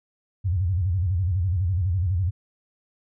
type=tone with vibrato; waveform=sine; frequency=90.4 Hz; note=F#2; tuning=40 cents flat; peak=-20 dBFS; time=0.44-2.31 s; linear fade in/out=20 ms; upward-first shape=square; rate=12 Hz; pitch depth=140 cents each way; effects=none